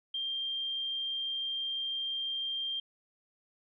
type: tone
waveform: sine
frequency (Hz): 3183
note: G7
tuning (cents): +26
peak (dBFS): -32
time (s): 0.14-2.8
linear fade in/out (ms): 5
effects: none